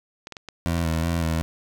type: clicks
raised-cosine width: 0.2 ms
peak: -19 dBFS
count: 6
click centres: 0.271 / 0.323 / 0.368 / 0.487 / 0.783 / 0.94 s
type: tone with vibrato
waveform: 20% pulse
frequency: 82.7 Hz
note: E2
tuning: 6 cents sharp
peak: -17 dBFS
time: 0.66-1.42 s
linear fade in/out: 0 ms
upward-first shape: square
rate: 2.7 Hz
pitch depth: 37 cents each way
effects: none